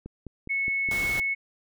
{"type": "click train", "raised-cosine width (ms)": 3, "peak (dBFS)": -25, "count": 5, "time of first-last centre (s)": [0.06, 0.888], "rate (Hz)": 4.83}
{"type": "tone", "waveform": "sine", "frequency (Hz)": 2200, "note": "C#7", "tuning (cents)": -14, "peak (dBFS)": -24, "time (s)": [0.49, 1.35], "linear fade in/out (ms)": 20}
{"type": "noise", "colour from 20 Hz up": "pink", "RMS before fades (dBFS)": -35, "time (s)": [0.91, 1.2], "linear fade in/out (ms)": 2}
{"effects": []}